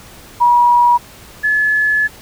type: tone pair in turn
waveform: sine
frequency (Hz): 963 / 1715.9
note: B5 / A6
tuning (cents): -44 / -44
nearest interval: minor seventh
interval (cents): 1000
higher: second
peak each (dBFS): -7 / -11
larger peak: first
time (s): 0.4-0.98 / 1.43-2.08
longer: second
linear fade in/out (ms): 20
effects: pink hiss -39 dBFS RMS until 2.21 s